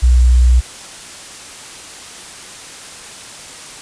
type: tone with sample-and-hold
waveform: sine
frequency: 61.74 Hz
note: B1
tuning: in tune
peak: -6 dBFS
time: 0.02-0.61 s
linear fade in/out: 20 ms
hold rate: 7350 Hz
effects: white hiss -33 dBFS RMS until 3.81 s + resampled to 22050 Hz